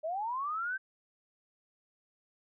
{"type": "linear sweep", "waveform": "sine", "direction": "up", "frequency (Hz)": [601, 1576], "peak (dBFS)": -32, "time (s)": [0.03, 0.78], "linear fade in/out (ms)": 20, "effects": []}